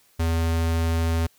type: tone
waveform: square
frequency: 82.41 Hz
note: E2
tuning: in tune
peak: -21 dBFS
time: 0.19-1.27 s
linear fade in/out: 10 ms
effects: white hiss -60 dBFS RMS until 1.38 s